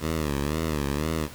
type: tone with vibrato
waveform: 10% pulse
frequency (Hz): 75.1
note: D2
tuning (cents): +39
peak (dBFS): -17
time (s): 0-1.29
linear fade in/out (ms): 50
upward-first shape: sine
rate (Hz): 2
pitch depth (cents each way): 130
effects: pink hiss -44 dBFS RMS until 1.34 s